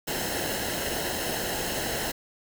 pink noise with comb filter, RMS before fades -30 dBFS, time 0.07-2.12 s, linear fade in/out 10 ms, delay 0.85 ms, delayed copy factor -0.65, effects none

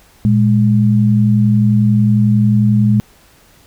sine tone pair together, 116.54 / 207.7 Hz, A#2 / G#3, 0 / 0 cents, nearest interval minor seventh, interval 1000 cents, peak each -11 dBFS, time 0.25-3 s, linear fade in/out 0 ms, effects pink hiss -48 dBFS RMS until 3.66 s

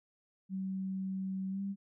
sine tone with pitch glide, 190.5 to 197.33 Hz, G3 to G3, -49 to +12 cents, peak -34 dBFS, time 0.49-1.76 s, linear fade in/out 50 ms, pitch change +61 cents, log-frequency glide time 1.5-1.61 s, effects none

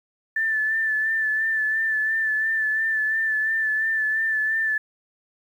sine tone with vibrato, 1760 Hz, A6, in tune, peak -20 dBFS, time 0.36-4.78 s, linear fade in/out 5 ms, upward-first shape sine, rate 2.9 Hz, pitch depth 31 cents each way, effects 9-bit

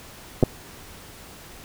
clicks, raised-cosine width 2 ms, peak -3 dBFS, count 2, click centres 0.428 / 0.436 s, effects pink hiss -44 dBFS RMS until 1.64 s

